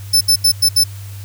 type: tone bursts at uneven times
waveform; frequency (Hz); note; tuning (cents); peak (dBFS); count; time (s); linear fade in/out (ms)
sawtooth; 5274; E8; 0; -6; 5; 0.13-0.21 / 0.28-0.36 / 0.44-0.52 / 0.62-0.69 / 0.76-0.84; 10
effects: added 99 Hz sine -28 dBFS peak until 1.24 s + white hiss -41 dBFS RMS until 1.24 s